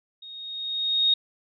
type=tone with level ramp; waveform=sine; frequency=3729 Hz; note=A#7; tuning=in tune; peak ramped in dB=-40 to -16 dBFS; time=0.22-1.14 s; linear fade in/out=5 ms; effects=none